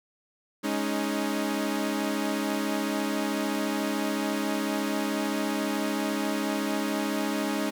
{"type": "chord", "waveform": "sawtooth", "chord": "Ab suspended fourth", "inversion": "none", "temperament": "equal with one note detuned", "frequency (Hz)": [208.9, 277.2, 311.1], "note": ["Ab3", "Db4", "Eb4"], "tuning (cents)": [10, 0, 0], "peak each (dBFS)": -27, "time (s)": [0.63, 7.71], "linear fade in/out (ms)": 20, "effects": ["10-bit"]}